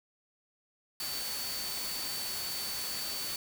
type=tone in noise; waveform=sine; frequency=4501 Hz; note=C#8; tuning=26 cents sharp; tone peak=-38 dBFS; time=1-3.36 s; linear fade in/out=2 ms; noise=white; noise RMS=-38 dBFS; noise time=1-3.36 s; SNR=-3 dB; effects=none